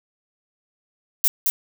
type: noise with echo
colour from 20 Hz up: violet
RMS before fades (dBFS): -17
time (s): 1.24-1.28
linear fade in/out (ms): 0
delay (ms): 220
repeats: 1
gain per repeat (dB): -3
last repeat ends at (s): 1.5
effects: none